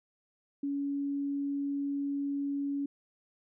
sine tone, 281.6 Hz, C#4, 27 cents sharp, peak -30 dBFS, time 0.63-2.86 s, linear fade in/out 5 ms, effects none

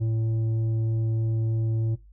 sine tone with tanh clipping, 112.1 Hz, A2, 33 cents sharp, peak -24 dBFS, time 0-1.96 s, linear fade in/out 20 ms, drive 7 dB, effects noise-tail reverb RT60 0.2 s tail -18 dB re dry + added 50 Hz sine -48 dBFS peak until 2.12 s

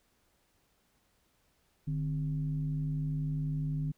sine tone with frequency modulation, 150 Hz, D3, 37 cents sharp, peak -30 dBFS, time 1.87-3.92 s, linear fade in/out 10 ms, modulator 112 Hz, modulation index 0.5, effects pink hiss -72 dBFS RMS until 3.97 s

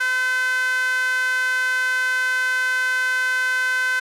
sawtooth tone with high-pass filter, 510 Hz, C5, 44 cents flat, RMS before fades -21 dBFS, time 0-4 s, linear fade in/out 10 ms, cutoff 1500 Hz, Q 6.4, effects low-pass 12000 Hz 12 dB/octave

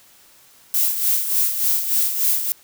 violet noise with tremolo, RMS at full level -17 dBFS, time 0.74-2.52 s, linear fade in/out 0 ms, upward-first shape sine, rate 3.4 Hz, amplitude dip 60%, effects white hiss -51 dBFS RMS until 2.63 s

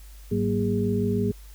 sine tone cluster, 104.3 / 188.4 / 234.8 / 410.4 Hz, G#2 / F#3 / A#3 / G#4, +8 / +32 / +13 / -21 cents, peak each -27 dBFS, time 0.31-1.32 s, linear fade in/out 10 ms, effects added 50 Hz sine -42 dBFS peak until 1.54 s + white hiss -54 dBFS RMS until 1.54 s

